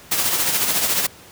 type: noise with tremolo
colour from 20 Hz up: white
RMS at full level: -18 dBFS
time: 0.11-1.07 s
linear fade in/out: 10 ms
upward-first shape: sine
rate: 14 Hz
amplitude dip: 45%
effects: pink hiss -44 dBFS RMS until 1.31 s + high-pass 80 Hz 12 dB/octave